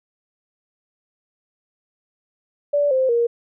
sine tone with pitch steps, 579 / 521.8 / 470.3 Hz, D5 / C5 / A#4, -25 / -5 / +15 cents, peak -15 dBFS, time 2.73-3.27 s, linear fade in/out 10 ms, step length 180 ms, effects none

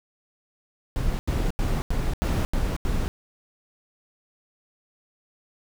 brown noise bursts, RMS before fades -24 dBFS, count 7, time 0.96-3.08 s, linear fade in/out 0 ms, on 230 ms, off 85 ms, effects none

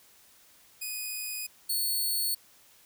5% pulse tone pair in turn, 2489 / 4414 Hz, D#7 / C#8, 0 / -8 cents, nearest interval minor seventh, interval 992 cents, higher second, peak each -24 / -20 dBFS, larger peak second, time 0.81-1.47 / 1.69-2.35 s, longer neither, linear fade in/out 10 ms, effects white hiss -59 dBFS RMS until 2.85 s

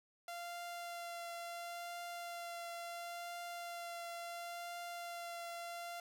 sawtooth tone with vibrato, 690 Hz, F5, 21 cents flat, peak -40 dBFS, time 0.28-6 s, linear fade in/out 2 ms, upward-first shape triangle, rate 0.72 Hz, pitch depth 14 cents each way, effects none

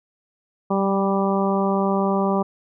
harmonic tone with a mistuned harmonic, 196 Hz, G3, in tune, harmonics 1 / 2 / 3 / 4 / 5 / 6, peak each -21 / -24 / -26 / -27 / -28 / -29 dBFS, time 0.7-2.43 s, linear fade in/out 10 ms, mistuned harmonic 1, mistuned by -15 cents, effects none

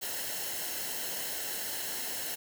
white noise with comb filter, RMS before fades -36 dBFS, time 0.01-2.36 s, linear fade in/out 20 ms, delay 0.84 ms, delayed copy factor -0.6, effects none

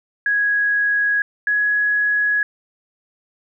sine tone pair in turn, 1661.2 / 1676.6 Hz, G#6 / G#6, 0 / +16 cents, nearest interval unison, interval 16 cents, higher second, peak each -15 dBFS, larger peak neither, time 0.26-1.22 / 1.47-2.43 s, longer neither, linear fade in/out 2 ms, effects none

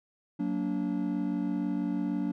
triangle chord, Gb augmented, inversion none, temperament just, 185 / 231.2 / 289.1 Hz, Gb3 / Bb3 / D4, 0 / -14 / -27 cents, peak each -31 / -32 / -29 dBFS, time 0.39-2.32 s, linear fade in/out 10 ms, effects none

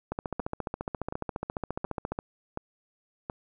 two click trains, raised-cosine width 1 ms, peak -17 / -19 dBFS, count 31 / 5, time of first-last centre 0.12-2.189 / 0.4-3.299 s, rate 14.5 / 1.38 Hz, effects none

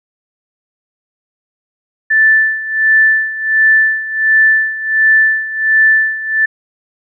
sine tone with tremolo, 1760 Hz, A6, in tune, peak -5 dBFS, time 2.1-6.46 s, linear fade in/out 10 ms, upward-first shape sine, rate 1.4 Hz, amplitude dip 80%, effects none

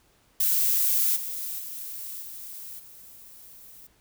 violet noise with level steps, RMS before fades -23 / -33 / -37 / -40 / -48 dBFS, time 0.4-3.87 s, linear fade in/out 5 ms, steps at 1.15 / 1.58 / 2.21 / 2.78 s, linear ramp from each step 20 ms, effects pink hiss -63 dBFS RMS until 4 s

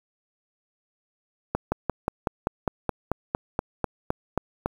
slowing click train, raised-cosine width 1 ms, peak -9 dBFS, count 15, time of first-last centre 1.55-4.66 s, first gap 170 ms, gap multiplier 1.04, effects 7-bit

